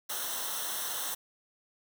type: noise with comb filter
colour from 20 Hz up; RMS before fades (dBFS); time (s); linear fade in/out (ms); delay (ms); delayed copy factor
white; -35; 0.09-1.15; 10; 0.42; -0.8
effects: none